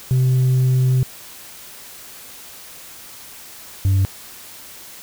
sine tone pair in turn, 128.8 / 96.49 Hz, C3 / G2, -27 / -27 cents, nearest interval perfect fourth, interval 500 cents, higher first, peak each -10 dBFS, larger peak neither, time 0.11-1.03 / 3.85-4.05 s, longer first, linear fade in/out 0 ms, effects tanh soft clip ceiling -12 dBFS + white hiss -39 dBFS RMS until 5.02 s

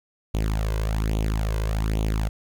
sawtooth tone with flanger, 53.6 Hz, A1, 45 cents flat, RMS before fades -24 dBFS, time 0.34-2.29 s, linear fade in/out 5 ms, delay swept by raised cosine 0.29 to 1.99 ms, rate 1.2 Hz, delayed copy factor +0.75, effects 10-bit

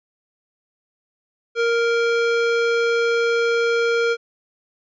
square tone with band-pass filter, 466.2 Hz, A#4, in tune, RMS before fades -19 dBFS, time 1.55-4.17 s, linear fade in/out 50 ms, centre 1300 Hz, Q 0.54, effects resampled to 16000 Hz

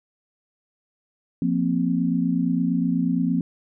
sine chord, F suspended fourth, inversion none, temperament equal, 174.61 / 233.1 / 261.6 Hz, F3 / Bb3 / C4, 0 / 0 / 0 cents, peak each -23 / -25 / -23 dBFS, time 1.42-3.41 s, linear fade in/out 2 ms, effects none

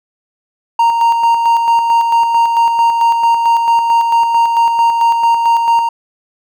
triangle tone with tremolo, 928 Hz, A#5, 8 cents flat, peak -5 dBFS, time 0.79-5.89 s, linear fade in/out 5 ms, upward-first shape square, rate 4.5 Hz, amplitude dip 40%, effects none

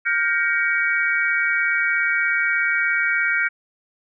sine chord, G half-diminished seventh, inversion third, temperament just, 1411.2 / 1568 / 1881.6 / 2258 Hz, F6 / G6 / Bb6 / Db7, +18 / 0 / +16 / +31 cents, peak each -23 / -23 / -25 / -22 dBFS, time 0.05-3.49 s, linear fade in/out 20 ms, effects none

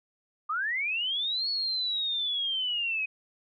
sine linear two-way sweep, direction up then down, 1174.7 to 4408 to 2509 Hz, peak -27 dBFS, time 0.49-3.06 s, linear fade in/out 10 ms, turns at 1.49 s, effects none

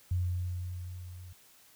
sine tone with level ramp, 89.6 Hz, F2, 45 cents sharp, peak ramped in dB -26 to -45 dBFS, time 0.11-1.33 s, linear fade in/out 5 ms, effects white hiss -60 dBFS RMS until 1.75 s

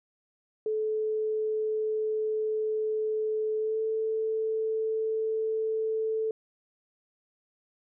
sine tone with pitch glide, 433.1 to 440.4 Hz, A4 to A4, -27 to +2 cents, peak -26 dBFS, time 0.66-6.31 s, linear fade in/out 2 ms, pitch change +29 cents, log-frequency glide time 3.58-3.8 s, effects none

